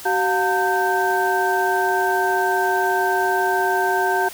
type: tone cluster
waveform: sine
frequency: 379.4 / 713 / 904 / 1558 Hz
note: F#4 / F5 / A5 / G6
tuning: +43 / +36 / +47 / -11 cents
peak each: -22 dBFS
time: 0.05-4.29 s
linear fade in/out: 10 ms
effects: tanh soft clip ceiling -6 dBFS + white hiss -37 dBFS RMS until 4.33 s